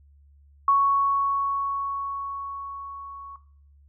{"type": "tone with level ramp", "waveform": "sine", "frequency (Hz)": 1111, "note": "C#6", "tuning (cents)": 4, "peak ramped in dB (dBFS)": [-15, -37], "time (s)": [0.68, 3.36], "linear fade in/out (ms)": 2, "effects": ["noise-tail reverb RT60 0.5 s tail -17 dB re dry", "added 71 Hz sine -52 dBFS peak until 3.88 s"]}